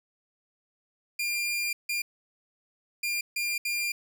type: tone bursts at uneven times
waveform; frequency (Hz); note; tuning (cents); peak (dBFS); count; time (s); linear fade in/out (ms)
sawtooth; 2399; D7; +36; -24; 5; 1.19-1.73 / 1.89-2.02 / 3.03-3.21 / 3.36-3.58 / 3.65-3.92; 5
effects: none